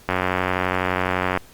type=click train; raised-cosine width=0.5 ms; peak=-5 dBFS; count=119; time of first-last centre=0.09-1.374 s; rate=91.9 Hz; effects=pink hiss -49 dBFS RMS until 1.53 s + Opus 48 kbps